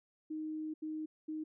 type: tone bursts at uneven times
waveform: sine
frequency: 311.1 Hz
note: D#4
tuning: in tune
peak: -37 dBFS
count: 3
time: 0.3-0.74 / 0.82-1.06 / 1.28-1.44 s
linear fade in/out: 10 ms
effects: none